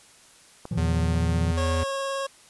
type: clicks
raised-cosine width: 1 ms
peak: -22 dBFS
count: 2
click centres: 0.654 / 1.154 s
type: chord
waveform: triangle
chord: Bb suspended fourth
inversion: none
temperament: equal with one note detuned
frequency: 116.54 / 159.29 / 174.61 Hz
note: Bb2 / Eb3 / F3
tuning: 0 / +41 / 0 cents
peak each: -27 dBFS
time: 0.71-1.52 s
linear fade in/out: 5 ms
type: tone with pitch glide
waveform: square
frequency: 82 to 83.05 Hz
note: E2 to E2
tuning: -9 to +13 cents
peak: -24 dBFS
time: 0.77-1.84 s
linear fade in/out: 10 ms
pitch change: +22 cents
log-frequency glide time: 0.98-1.41 s
type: tone with vibrato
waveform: 25% pulse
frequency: 546 Hz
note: C#5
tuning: 26 cents flat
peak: -23 dBFS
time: 1.57-2.27 s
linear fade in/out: 10 ms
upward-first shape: sine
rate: 19 Hz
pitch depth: 10 cents each way
effects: white hiss -53 dBFS RMS until 2.49 s + resampled to 24000 Hz